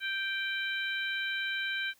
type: harmonic tone with a mistuned harmonic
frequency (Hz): 784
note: G5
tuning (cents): 0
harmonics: 2 / 3 / 4 / 5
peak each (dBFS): -33 / -37 / -39 / -41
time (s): 0-1.94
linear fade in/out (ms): 50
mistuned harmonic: 4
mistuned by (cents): -22
effects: white hiss -65 dBFS RMS until 1.99 s